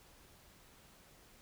silence, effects pink hiss -62 dBFS RMS until 1.41 s

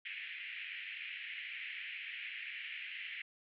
pink band-pass noise, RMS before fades -45 dBFS, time 0.05-3.22 s, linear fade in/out 5 ms, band 1900 to 2900 Hz, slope 48 dB/octave, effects none

